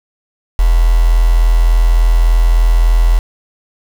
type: tone with quantisation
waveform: sine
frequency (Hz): 41.73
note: E1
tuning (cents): +22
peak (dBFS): -6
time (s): 0.59-3.19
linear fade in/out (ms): 0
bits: 4
effects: none